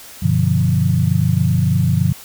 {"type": "chord", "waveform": "sine", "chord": "G dominant seventh", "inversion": "none", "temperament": "equal with one note detuned", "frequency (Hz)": [96.71, 123.47, 146.83, 174.61], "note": ["G2", "B2", "D3", "F3"], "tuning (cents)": [-23, 0, 0, 0], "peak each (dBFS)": -18, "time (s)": [0.22, 2.13], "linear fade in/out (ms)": 10, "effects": ["white hiss -38 dBFS RMS until 2.24 s"]}